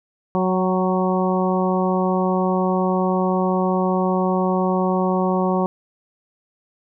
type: harmonic tone with a mistuned harmonic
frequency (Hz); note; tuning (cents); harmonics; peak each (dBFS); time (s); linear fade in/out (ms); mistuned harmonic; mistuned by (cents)
185; F#3; 0; 1 / 2 / 3 / 4 / 5 / 6; -20 / -23 / -25 / -26 / -27 / -28; 0.35-5.66; 0; 4; +22
effects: none